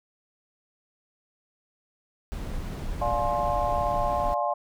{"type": "noise", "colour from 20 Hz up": "brown", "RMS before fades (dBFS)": -32, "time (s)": [2.32, 4.34], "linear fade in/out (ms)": 0}
{"type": "chord", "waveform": "sine", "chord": "D half-diminished seventh", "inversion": "none", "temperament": "just", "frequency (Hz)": [587.3, 704.8, 845.8, 1057.2], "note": ["D5", "F5", "Ab5", "C6"], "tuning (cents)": [0, 16, 31, 18], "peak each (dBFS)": [-29, -28, -30, -30], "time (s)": [3.01, 4.54], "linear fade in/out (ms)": 10}
{"effects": []}